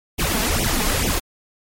pink noise with flanger, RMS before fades -20 dBFS, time 0.18-1.2 s, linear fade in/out 20 ms, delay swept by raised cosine 0.32 to 4.72 ms, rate 2.3 Hz, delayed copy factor +1, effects MP3 64 kbps

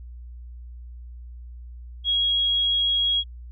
sine tone, 3302 Hz, G#7, 11 cents flat, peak -19 dBFS, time 2.04-3.24 s, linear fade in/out 50 ms, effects added 60 Hz sine -37 dBFS peak until 3.51 s

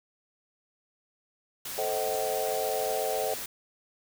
white noise, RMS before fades -37 dBFS, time 1.65-3.46 s, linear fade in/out 5 ms
sine chord, A diminished seventh, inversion none, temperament just, 440 / 528 / 633.6 / 760.3 Hz, A4 / C5 / Eb5 / Gb5, 0 / +16 / +31 / +47 cents, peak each -33 dBFS, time 1.78-3.34 s, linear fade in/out 2 ms
effects none

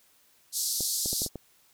pink band-pass noise, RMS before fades -30 dBFS, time 0.52-1.29 s, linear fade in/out 50 ms, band 4200 to 14000 Hz, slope 48 dB/octave
clicks, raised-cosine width 2 ms, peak -23 dBFS, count 6, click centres 0.807 / 1.059 / 1.13 / 1.219 / 1.263 / 1.357 s
effects white hiss -63 dBFS RMS until 1.73 s

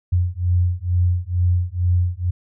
sine beating tone pair, 87.9 / 90.1 Hz, F2 / F#2, +12 / -45 cents, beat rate 2.2 Hz, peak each -19 dBFS, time 0.12-2.31 s, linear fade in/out 10 ms, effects none

